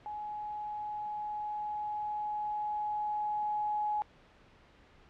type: tone with level ramp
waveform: sine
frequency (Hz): 841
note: G#5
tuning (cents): +22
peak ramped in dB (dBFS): -37 to -29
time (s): 0.06-4.02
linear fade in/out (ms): 0
effects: pink hiss -60 dBFS RMS until 5.09 s + low-pass 3000 Hz 12 dB/octave